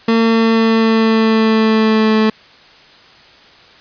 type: tone with pitch glide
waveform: 30% pulse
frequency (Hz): 227.3 to 217.9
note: A#3 to A3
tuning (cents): -43 to -17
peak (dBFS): -7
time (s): 0.08-2.3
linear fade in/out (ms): 5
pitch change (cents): -74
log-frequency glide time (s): 0.19-2.15
effects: white hiss -43 dBFS RMS until 3.8 s + resampled to 11025 Hz